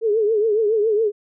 sine tone with vibrato, 431.7 Hz, A4, 33 cents flat, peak -15 dBFS, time 0.01-1.12 s, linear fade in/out 50 ms, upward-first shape triangle, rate 7.2 Hz, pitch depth 120 cents each way, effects none

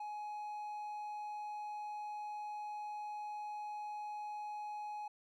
triangle tone, 839 Hz, G#5, 17 cents sharp, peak -39 dBFS, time 0-5.08 s, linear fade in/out 5 ms, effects none

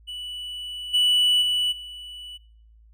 triangle tone with level steps, 2960 Hz, F#7, in tune, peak -30 / -15 / -19 / -35 dBFS, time 0.07-2.38 s, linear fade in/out 20 ms, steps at 0.93 / 1.41 / 1.71 s, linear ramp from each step 20 ms, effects noise-tail reverb RT60 0.7 s tail -24 dB re dry + added 55 Hz sine -50 dBFS peak until 2.93 s

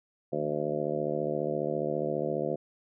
harmonic tone with a mistuned harmonic, 74.7 Hz, D2, 30 cents sharp, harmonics 2 / 3 / 4 / 5 / 6 / 7 / 8 / 9, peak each -38 / -39 / -38 / -34 / -38 / -33 / -37 / -37 dBFS, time 0.32-2.56 s, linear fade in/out 10 ms, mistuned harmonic 2, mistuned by +43 cents, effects none

